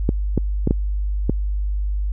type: clicks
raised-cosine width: 3 ms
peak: -4 dBFS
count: 5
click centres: 0.091 / 0.377 / 0.674 / 0.709 / 1.296 s
effects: added 50 Hz sine -19 dBFS peak until 2.12 s